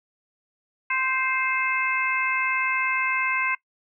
harmonic tone with a mistuned harmonic, 521 Hz, C5, 7 cents flat, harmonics 2 / 3 / 4 / 5, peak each -28 / -29 / -26 / -28 dBFS, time 0.9-3.55 s, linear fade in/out 5 ms, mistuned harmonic 4, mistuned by +18 cents, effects noise-tail reverb RT60 0.1 s tail -21 dB re dry

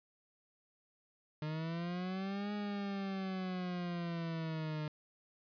40% pulse linear two-way sweep, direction up then down, 151.1 to 207.7 to 151.1 Hz, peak -36 dBFS, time 1.42-4.88 s, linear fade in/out 2 ms, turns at 2.53 s, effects resampled to 11025 Hz

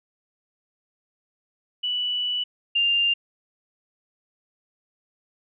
sine tone pair in turn, 2960 / 2796 Hz, F#7 / F7, 0 / +1 cents, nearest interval minor second, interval 99 cents, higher first, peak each -23 / -18 dBFS, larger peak second, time 1.83-2.44 / 2.75-3.14 s, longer first, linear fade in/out 10 ms, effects none

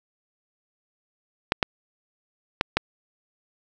clicks, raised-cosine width 0.3 ms, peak -3 dBFS, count 4, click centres 1.521 / 1.628 / 2.611 / 2.77 s, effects none

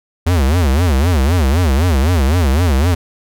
square tone with vibrato, 77 Hz, D#2, 17 cents flat, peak -11 dBFS, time 0.26-2.95 s, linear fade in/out 10 ms, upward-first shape sine, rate 3.9 Hz, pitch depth 290 cents each way, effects none

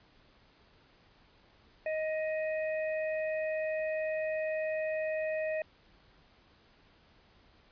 harmonic tone, 626 Hz, D#5, 10 cents sharp, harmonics 1 / 3 / 4, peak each -31 / -41 / -43 dBFS, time 1.86-5.62 s, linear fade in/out 2 ms, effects pink hiss -63 dBFS RMS until 7.71 s + resampled to 11025 Hz

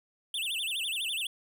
square tone with vibrato, 3071 Hz, G7, 36 cents flat, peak -31 dBFS, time 0.34-1.27 s, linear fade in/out 2 ms, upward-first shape sine, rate 12 Hz, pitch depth 280 cents each way, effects none

